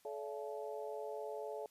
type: harmonic tone with a mistuned harmonic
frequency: 143.7 Hz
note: D3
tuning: 37 cents flat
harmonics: 3 / 4 / 5 / 6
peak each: -44 / -46 / -48 / -50 dBFS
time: 0.05-1.66 s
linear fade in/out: 2 ms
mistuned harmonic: 5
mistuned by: -110 cents
effects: white hiss -70 dBFS RMS until 1.7 s + resampled to 32000 Hz